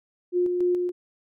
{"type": "tone with tremolo", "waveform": "sine", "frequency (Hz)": 356.6, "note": "F4", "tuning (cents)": 36, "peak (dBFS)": -19, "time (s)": [0.32, 0.92], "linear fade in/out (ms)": 50, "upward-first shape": "square", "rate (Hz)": 3.5, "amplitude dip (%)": 35, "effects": []}